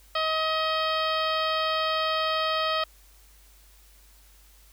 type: harmonic tone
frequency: 633 Hz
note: D#5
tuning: 30 cents sharp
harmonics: 1 / 2 / 3 / 4 / 5 / 6 / 7 / 8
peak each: -29 / -27 / -35 / -36 / -32 / -38 / -38 / -39 dBFS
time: 0.15-2.84 s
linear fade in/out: 5 ms
effects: added 50 Hz sine -54 dBFS peak until 4.72 s + white hiss -58 dBFS RMS until 4.72 s